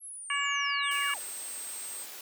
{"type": "linear sweep", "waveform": "sine", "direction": "down", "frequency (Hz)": [11340, 440], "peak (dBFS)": -40, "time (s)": [0, 1.2], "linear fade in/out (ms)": 50}
{"type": "harmonic tone", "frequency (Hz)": 566, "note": "C#5", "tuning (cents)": 36, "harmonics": [2, 3, 4, 5], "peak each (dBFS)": [-33, -33, -33, -33], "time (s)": [0.3, 1.14], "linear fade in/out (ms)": 2}
{"type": "tone", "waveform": "sine", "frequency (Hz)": 8300, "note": "C9", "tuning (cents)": -15, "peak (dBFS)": -38, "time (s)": [0.82, 2.07], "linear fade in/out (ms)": 50}
{"type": "high-pass noise", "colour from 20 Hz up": "white", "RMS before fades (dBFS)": -44, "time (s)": [0.91, 2.21], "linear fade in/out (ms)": 2, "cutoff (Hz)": 260, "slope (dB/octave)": 24}
{"effects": []}